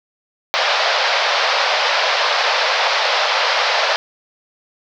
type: band-pass noise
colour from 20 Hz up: pink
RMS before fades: -17 dBFS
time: 0.54-3.96 s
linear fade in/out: 0 ms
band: 530 to 5200 Hz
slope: 48 dB/octave
effects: none